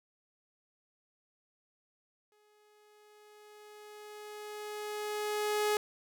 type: tone with exponential growth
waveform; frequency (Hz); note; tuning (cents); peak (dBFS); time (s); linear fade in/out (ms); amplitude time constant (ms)
sawtooth; 420.4; G#4; +21; -23; 2.32-5.77; 1; 750
effects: none